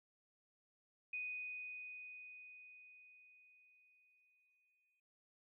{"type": "tone with exponential decay", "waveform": "sine", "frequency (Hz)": 2489, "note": "D#7", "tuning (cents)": 0, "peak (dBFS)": -40, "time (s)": [1.13, 5], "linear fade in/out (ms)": 5, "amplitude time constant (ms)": 840, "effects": ["noise-tail reverb RT60 0.2 s tail -22 dB re dry"]}